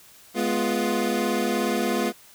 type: chord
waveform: 25% pulse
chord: F diminished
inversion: first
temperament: equal with one note detuned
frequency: 210.1 / 246.9 / 349.2 Hz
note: Ab3 / Cb4 / F4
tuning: +20 / 0 / 0 cents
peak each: -23 dBFS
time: 0.34-2.13 s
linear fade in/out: 50 ms
effects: white hiss -51 dBFS RMS until 2.34 s